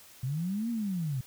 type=linear two-way sweep; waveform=sine; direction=up then down; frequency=121.8 to 239.1 to 121.8 Hz; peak=-29 dBFS; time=0.23-1.21 s; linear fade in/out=5 ms; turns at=0.7 s; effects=white hiss -54 dBFS RMS until 1.26 s